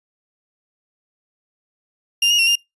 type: tone with pitch steps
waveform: 35% pulse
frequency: 2800 / 2865 / 2732 / 2807 Hz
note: F7 / F7 / F7 / F7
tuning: +4 / +44 / -39 / +8 cents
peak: -11 dBFS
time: 2.22-2.556 s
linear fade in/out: 5 ms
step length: 84 ms
effects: noise-tail reverb RT60 0.2 s tail -26 dB re dry + resampled to 24000 Hz